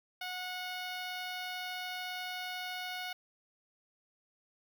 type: tone with notch filter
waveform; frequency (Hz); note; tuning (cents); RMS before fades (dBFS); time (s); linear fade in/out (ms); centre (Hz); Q
10% pulse; 731; F#5; -21; -40; 0.21-3.13; 5; 8900; 1
effects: none